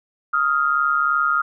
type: tone pair together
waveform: sine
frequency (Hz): 1253.9 / 1396.9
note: D#6 / F6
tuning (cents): +13 / 0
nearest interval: major second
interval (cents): 187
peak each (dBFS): -19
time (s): 0.33-1.42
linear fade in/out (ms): 10
effects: none